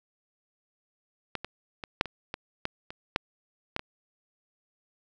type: clicks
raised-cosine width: 0.3 ms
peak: -15 / -19 / -20 / -6 / -21 / -17 / -13 / -24 / -8 / -12 / -19 dBFS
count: 11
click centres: 1.353 / 1.446 / 1.838 / 2.011 / 2.057 / 2.341 / 2.654 / 2.905 / 3.161 / 3.764 / 3.794 s
effects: none